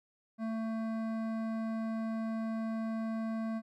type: tone with hard clipping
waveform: sine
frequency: 223.3 Hz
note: A3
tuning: 26 cents sharp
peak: -35 dBFS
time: 0.38-3.62 s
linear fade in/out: 50 ms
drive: 13 dB
effects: none